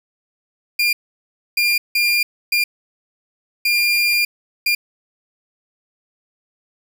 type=tone bursts at uneven times; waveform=30% pulse; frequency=2402 Hz; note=D7; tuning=38 cents sharp; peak=-12 dBFS; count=6; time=0.79-0.93 / 1.57-1.78 / 1.95-2.23 / 2.52-2.64 / 3.65-4.25 / 4.66-4.75 s; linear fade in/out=5 ms; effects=none